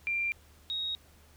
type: tone pair in turn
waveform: sine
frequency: 2375 / 3770 Hz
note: D7 / A#7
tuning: +19 / +19 cents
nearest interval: minor sixth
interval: 800 cents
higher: second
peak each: -28 / -31 dBFS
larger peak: first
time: 0.07-0.32 / 0.7-0.95 s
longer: neither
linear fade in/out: 0 ms
effects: added 75 Hz sine -59 dBFS peak until 1.36 s + pink hiss -61 dBFS RMS until 1.36 s